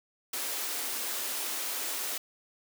white high-pass noise, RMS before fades -34 dBFS, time 0.33-2.18 s, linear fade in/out 5 ms, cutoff 250 Hz, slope 48 dB/octave, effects none

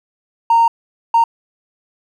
triangle tone bursts at uneven times, 923 Hz, A#5, 17 cents flat, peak -5 dBFS, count 2, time 0.5-0.68 / 1.14-1.24 s, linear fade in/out 5 ms, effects tanh soft clip ceiling -5 dBFS

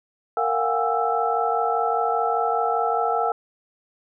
sine tone cluster, 461.4 / 696 / 741 / 814 / 1323 Hz, A#4 / F5 / F#5 / G#5 / E6, -18 / -6 / +2 / -35 / +6 cents, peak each -26 dBFS, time 0.37-3.32 s, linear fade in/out 2 ms, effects none

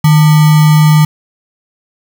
sine tone with sample-and-hold, 153.5 Hz, D#3, 23 cents flat, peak -3 dBFS, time 0.04-1.05 s, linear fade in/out 5 ms, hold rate 1050 Hz, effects none

